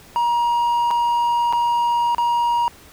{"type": "tone with dropouts", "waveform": "triangle", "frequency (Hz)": 949, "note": "A#5", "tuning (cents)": 31, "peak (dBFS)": -14, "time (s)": [0.16, 2.68], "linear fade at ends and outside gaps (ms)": 0, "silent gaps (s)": [[0.906, 0.911], [1.526, 1.533], [2.148, 2.182]], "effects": ["pink hiss -46 dBFS RMS until 2.92 s"]}